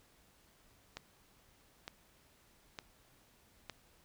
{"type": "click train", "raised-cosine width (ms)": 0.2, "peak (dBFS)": -25, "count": 4, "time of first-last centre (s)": [0.97, 3.697], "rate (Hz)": 1.1, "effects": ["pink hiss -67 dBFS RMS until 4.04 s"]}